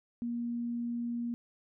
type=tone; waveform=sine; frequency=237.1 Hz; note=A#3; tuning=30 cents sharp; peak=-32 dBFS; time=0.22-1.34 s; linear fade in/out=0 ms; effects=none